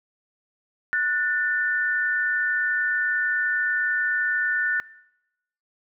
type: tone pair together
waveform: sine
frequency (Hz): 1472 / 1785.4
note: F#6 / A6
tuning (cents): -9 / +25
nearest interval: minor third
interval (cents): 334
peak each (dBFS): -23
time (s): 0.93-4.8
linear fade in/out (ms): 0
effects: noise-tail reverb RT60 0.9 s tail -23 dB re dry